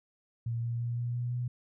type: tone with pitch steps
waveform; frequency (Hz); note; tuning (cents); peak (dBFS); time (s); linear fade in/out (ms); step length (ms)
sine; 116.54 / 117.76 / 118.99 / 120.23 / 121.49 / 122.76; A#2 / A#2 / A#2 / B2 / B2 / B2; 0 / +18 / +36 / -46 / -28 / -10; -30; 0.46-1.48; 5; 170
effects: none